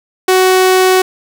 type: tone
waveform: sawtooth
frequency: 372.8 Hz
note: F#4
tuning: 13 cents sharp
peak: -3 dBFS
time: 0.28-1.02 s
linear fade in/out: 5 ms
effects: 7-bit